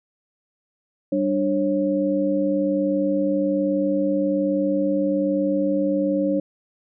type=tone cluster; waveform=sine; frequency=195.1 / 296.3 / 544 Hz; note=G3 / D4 / C#5; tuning=-8 / +15 / -33 cents; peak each=-26 / -21 / -23 dBFS; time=1.12-6.4 s; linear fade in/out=5 ms; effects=none